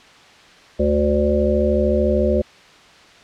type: harmonic tone with a mistuned harmonic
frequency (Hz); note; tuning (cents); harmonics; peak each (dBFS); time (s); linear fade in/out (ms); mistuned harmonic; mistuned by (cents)
73.42; D2; 0; 1 / 3 / 5 / 7 / 8; -21 / -21 / -21 / -21 / -21; 0.79-2.42; 10; 3; -23
effects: white hiss -46 dBFS RMS until 3.23 s + low-pass 4000 Hz 12 dB/octave